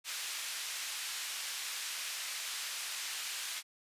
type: band-pass noise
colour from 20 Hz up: pink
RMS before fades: -40 dBFS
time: 0.04-3.63 s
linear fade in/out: 50 ms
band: 2100 to 11000 Hz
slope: 12 dB/octave
effects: resampled to 32000 Hz